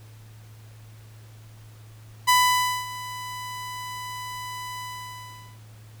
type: tone with ADSR envelope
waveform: sawtooth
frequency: 997 Hz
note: B5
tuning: 16 cents sharp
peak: -11 dBFS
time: 2.27-5.6 s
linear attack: 20 ms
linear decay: 560 ms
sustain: -18 dB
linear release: 810 ms
effects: added 109 Hz sine -44 dBFS peak until 6 s + pink hiss -55 dBFS RMS until 6 s